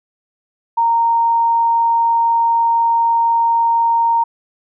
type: tone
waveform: sine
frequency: 926 Hz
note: A#5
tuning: 12 cents flat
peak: -11 dBFS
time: 0.77-4.24 s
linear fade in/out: 10 ms
effects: none